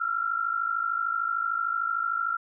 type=tone pair together; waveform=sine; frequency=1338.7 / 1392 Hz; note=E6 / F6; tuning=+26 / -6 cents; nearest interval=minor second; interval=68 cents; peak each=-28 dBFS; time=0-2.37 s; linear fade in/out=10 ms; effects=none